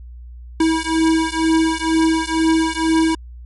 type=beating tone pair; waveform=square; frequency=321.8 / 323.9 Hz; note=E4 / E4; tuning=-42 / -30 cents; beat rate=2.1 Hz; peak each=-18 dBFS; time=0.6-3.15 s; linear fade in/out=5 ms; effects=added 60 Hz sine -33 dBFS peak until 3.45 s + MP3 48 kbps